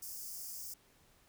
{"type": "high-pass noise", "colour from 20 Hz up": "white", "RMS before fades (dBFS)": -45, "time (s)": [0.02, 0.74], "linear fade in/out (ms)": 5, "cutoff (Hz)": 4800, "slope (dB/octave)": 96, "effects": ["pink hiss -67 dBFS RMS until 1.28 s"]}